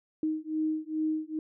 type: beating tone pair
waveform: sine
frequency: 311.1 / 313.5 Hz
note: D#4 / D#4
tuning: 0 / +13 cents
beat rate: 2.4 Hz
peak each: -31 dBFS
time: 0.23-1.39 s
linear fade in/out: 2 ms
effects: none